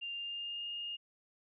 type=tone with pitch glide; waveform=sine; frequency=2794 to 2836 Hz; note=F7 to F7; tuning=0 to +26 cents; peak=-38 dBFS; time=0.01-0.97 s; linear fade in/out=20 ms; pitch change=+26 cents; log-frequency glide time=0.12-0.68 s; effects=none